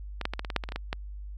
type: clicks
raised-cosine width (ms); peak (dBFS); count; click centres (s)
0.3; -16 / -11 / -16 / -15 / -20 / -17 / -8 / -19 / -22 / -20 / -16 / -14; 12; 0.213 / 0.254 / 0.336 / 0.394 / 0.448 / 0.502 / 0.563 / 0.638 / 0.689 / 0.721 / 0.76 / 0.929
effects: added 50 Hz sine -37 dBFS peak until 1.37 s